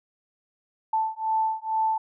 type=beating tone pair; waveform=sine; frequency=880 / 882.2 Hz; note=A5 / A5; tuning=0 / +4 cents; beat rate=2.2 Hz; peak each=-26 dBFS; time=0.93-1.98 s; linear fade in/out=5 ms; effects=none